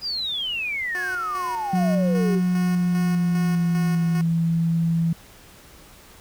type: exponential sweep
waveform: sine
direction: down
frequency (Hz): 5010 to 362.7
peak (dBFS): -24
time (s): 0.01-2.42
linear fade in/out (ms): 50
type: tone with tremolo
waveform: 10% pulse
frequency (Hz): 363.9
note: F#4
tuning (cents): -29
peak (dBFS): -24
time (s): 0.95-4.21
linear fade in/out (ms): 0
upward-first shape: square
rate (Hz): 2.5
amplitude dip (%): 50
type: tone with pitch glide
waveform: sine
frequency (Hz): 181 to 165.98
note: F#3 to E3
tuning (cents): -38 to +12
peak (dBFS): -18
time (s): 1.73-5.13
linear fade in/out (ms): 5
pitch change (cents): -150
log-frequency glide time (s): 2.31-4.21
effects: pink hiss -48 dBFS RMS until 6.2 s